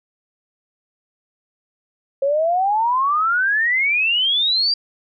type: exponential sweep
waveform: sine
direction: up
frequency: 538 to 4783 Hz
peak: -15 dBFS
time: 2.22-4.74 s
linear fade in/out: 5 ms
effects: none